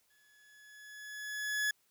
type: tone with exponential growth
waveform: 40% pulse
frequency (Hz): 1700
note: G#6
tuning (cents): +40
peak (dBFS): -28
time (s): 0.1-1.71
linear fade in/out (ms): 5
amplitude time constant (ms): 350
effects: white hiss -73 dBFS RMS until 1.9 s

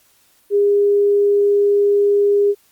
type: tone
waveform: sine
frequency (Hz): 406.4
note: G#4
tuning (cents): -38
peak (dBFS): -11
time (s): 0.5-2.55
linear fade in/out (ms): 50
effects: white hiss -56 dBFS RMS until 2.71 s + Opus 48 kbps

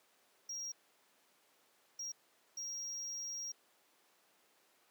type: tone bursts at uneven times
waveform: triangle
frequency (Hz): 5630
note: F8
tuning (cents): +13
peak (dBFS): -39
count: 3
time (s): 0.49-0.72 / 1.99-2.12 / 2.57-3.52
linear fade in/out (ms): 5
effects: pink hiss -70 dBFS RMS until 4.9 s + high-pass 400 Hz 12 dB/octave

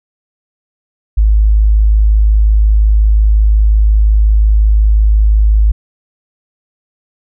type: tone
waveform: sine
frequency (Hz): 52.8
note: G#1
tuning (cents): +29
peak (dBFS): -5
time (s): 1.17-5.72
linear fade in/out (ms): 10
effects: none

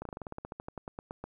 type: slowing click train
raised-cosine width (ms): 1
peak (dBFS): -25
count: 18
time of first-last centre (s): 0.02-1.24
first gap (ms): 33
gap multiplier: 1.09
effects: 11-bit

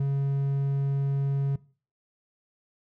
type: tone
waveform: triangle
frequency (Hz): 138.59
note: C#3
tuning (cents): 0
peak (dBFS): -21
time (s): 0-1.56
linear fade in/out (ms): 5
effects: noise-tail reverb RT60 0.4 s tail -20 dB re dry

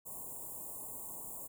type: band-stop noise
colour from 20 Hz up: white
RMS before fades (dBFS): -45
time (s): 0.05-1.48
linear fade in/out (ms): 20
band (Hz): 1100 to 7100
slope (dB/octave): 96
effects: none

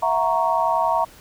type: chord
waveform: sine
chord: F# dominant seventh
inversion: third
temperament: equal with one note detuned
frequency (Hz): 659.3 / 730.2 / 932.3 / 1108.7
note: E5 / F#5 / A#5 / C#6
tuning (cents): 0 / -23 / 0 / 0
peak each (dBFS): -23 / -25 / -20 / -25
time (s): 0.02-1.05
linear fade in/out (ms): 10
effects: pink hiss -47 dBFS RMS until 1.2 s

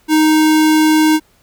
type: tone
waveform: square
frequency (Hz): 311.1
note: D#4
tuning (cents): 0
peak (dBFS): -9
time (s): 0.08-1.2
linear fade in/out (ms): 50
effects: pink hiss -54 dBFS RMS until 1.42 s

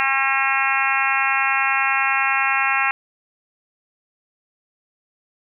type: harmonic tone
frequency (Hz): 270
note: C#4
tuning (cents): -45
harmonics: 3 / 4 / 5 / 6 / 7 / 8 / 9 / 10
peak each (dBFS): -25 / -25 / -25 / -25 / -25 / -25 / -25 / -25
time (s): 0-2.91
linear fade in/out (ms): 0
effects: none

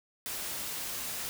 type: noise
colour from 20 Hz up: white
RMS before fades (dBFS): -37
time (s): 0.26-1.29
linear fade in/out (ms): 0
effects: none

